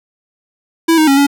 square tone with pitch steps, 329.1 / 312.2 / 275.2 / 282.3 Hz, E4 / D#4 / C#4 / C#4, -3 / +6 / -12 / +32 cents, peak -8 dBFS, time 0.88-1.268 s, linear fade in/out 10 ms, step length 97 ms, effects none

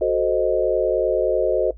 sine chord, F# diminished seventh, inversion none, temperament equal, 370 / 440 / 523.3 / 622.3 Hz, F#4 / A4 / C5 / Eb5, 0 / 0 / 0 / 0 cents, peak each -22 dBFS, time 0.01-1.71 s, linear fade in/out 5 ms, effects noise-tail reverb RT60 0.1 s tail -17 dB re dry + added 54 Hz sine -37 dBFS peak until 1.77 s

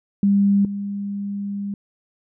sine tone pair in turn, 200 / 201 Hz, G3 / G3, +35 / +44 cents, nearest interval unison, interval 9 cents, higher second, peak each -13 / -24 dBFS, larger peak first, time 0.23-0.65 / 0.65-1.74 s, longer second, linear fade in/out 2 ms, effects none

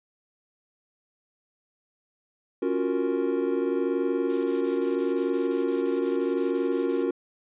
triangle chord, Gb major seventh, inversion second, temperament equal, 277.2 / 349.2 / 370 / 466.2 Hz, Db4 / F4 / Gb4 / Bb4, 0 / 0 / 0 / 0 cents, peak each -27 dBFS, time 2.62-7.11 s, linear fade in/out 5 ms
blue noise bursts, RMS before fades -39 dBFS, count 16, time 4.29-7.035 s, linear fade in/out 10 ms, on 150 ms, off 23 ms
effects resampled to 8000 Hz

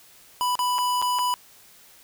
square tone with dropouts, 990 Hz, B5, 4 cents sharp, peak -22 dBFS, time 0.41-1.34 s, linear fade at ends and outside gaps 0 ms, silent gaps 0.554-0.591 / 0.783-0.787 / 1.017-1.024 / 1.187-1.191 s, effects white hiss -52 dBFS RMS until 2.03 s

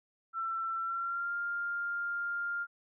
sine tone with pitch glide, 1342 to 1400.6 Hz, E6 to F6, +31 to +5 cents, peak -32 dBFS, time 0.33-2.67 s, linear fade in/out 50 ms, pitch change +74 cents, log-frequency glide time 0.76-1.34 s, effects none

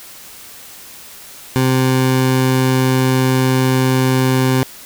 20% pulse tone, 130 Hz, C3, 11 cents flat, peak -7 dBFS, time 1.56-4.63 s, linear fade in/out 0 ms, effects white hiss -37 dBFS RMS until 4.85 s

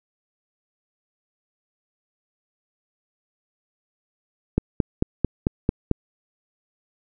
click train, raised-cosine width 3 ms, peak -5 dBFS, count 7, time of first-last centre 4.58-5.913 s, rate 4.5 Hz, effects none

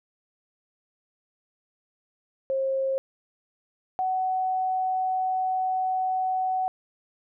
sine tone pair in turn, 535 / 748.7 Hz, C5 / F#5, +38 / +20 cents, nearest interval tritone, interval 582 cents, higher second, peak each -23 dBFS, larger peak neither, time 2.5-2.98 / 3.99-6.68 s, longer second, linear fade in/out 0 ms, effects none

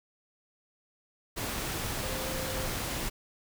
sine tone in noise, 523 Hz, C5, 1 cent flat, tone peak -39 dBFS, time 2.02-2.68 s, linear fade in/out 20 ms, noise pink, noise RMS -34 dBFS, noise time 1.36-3.1 s, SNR -8 dB, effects none

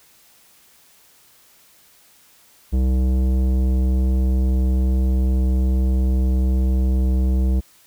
triangle tone with tanh clipping, 64.2 Hz, C2, 32 cents flat, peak -17 dBFS, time 2.72-7.61 s, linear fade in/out 20 ms, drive 18 dB, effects white hiss -53 dBFS RMS until 7.86 s

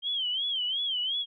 sine tone with vibrato, 3156 Hz, G7, 11 cents sharp, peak -27 dBFS, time 0.02-1.26 s, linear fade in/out 50 ms, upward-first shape sine, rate 2.8 Hz, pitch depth 130 cents each way, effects none

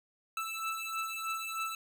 25% pulse beating tone pair, 1318 / 1321.2 Hz, E6 / E6, -1 / +4 cents, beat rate 3.2 Hz, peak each -34 / -34 dBFS, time 0.37-1.75 s, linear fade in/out 2 ms, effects none

